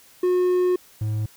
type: tone pair in turn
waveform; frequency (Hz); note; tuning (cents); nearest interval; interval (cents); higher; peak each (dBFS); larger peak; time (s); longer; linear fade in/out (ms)
triangle; 362 / 107.62; F#4 / A2; -38 / -38; octave + major sixth; 2100; first; -15 / -20; first; 0.23-0.76 / 1.01-1.26; first; 5
effects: white hiss -52 dBFS RMS until 1.36 s